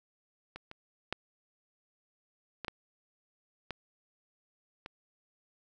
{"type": "clicks", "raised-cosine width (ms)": 0.3, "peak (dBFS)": [-27, -29, -16, -22, -19, -21, -26], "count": 7, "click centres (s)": [0.56, 0.714, 1.126, 2.647, 2.682, 3.707, 4.861], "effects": []}